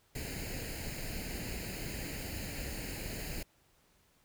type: noise with comb filter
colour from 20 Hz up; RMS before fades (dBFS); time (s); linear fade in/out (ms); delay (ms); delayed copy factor
pink; -40; 0.15-3.43; 5; 0.43; +0.75
effects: pink hiss -69 dBFS RMS until 4.24 s